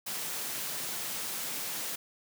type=high-pass noise; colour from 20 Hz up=white; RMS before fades=-36 dBFS; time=0.06-1.96 s; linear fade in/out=10 ms; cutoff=120 Hz; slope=96 dB/octave; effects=none